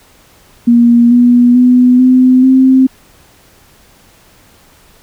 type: tone with pitch steps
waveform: sine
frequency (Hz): 237 / 243 / 249.1 / 255.3 / 261.8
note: A#3 / B3 / B3 / C4 / C4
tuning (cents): +29 / -28 / +15 / -42 / +1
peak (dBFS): -3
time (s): 0.67-2.87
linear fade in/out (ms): 10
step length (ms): 440
effects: pink hiss -45 dBFS RMS until 5.02 s